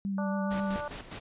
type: tone with vibrato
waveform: sine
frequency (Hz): 196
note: G3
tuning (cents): 0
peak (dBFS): -29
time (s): 0.05-0.76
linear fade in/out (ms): 0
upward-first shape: sine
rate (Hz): 7.3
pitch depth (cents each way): 23
type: harmonic tone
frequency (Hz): 293.7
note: D4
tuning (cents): 0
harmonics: 2 / 3 / 4 / 5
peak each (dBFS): -36 / -39 / -41 / -42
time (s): 0.18-0.88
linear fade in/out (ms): 2
type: noise with tremolo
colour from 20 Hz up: pink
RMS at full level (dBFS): -40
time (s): 0.5-1.2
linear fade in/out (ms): 20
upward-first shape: square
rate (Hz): 4.9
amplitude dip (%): 65
effects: resampled to 8000 Hz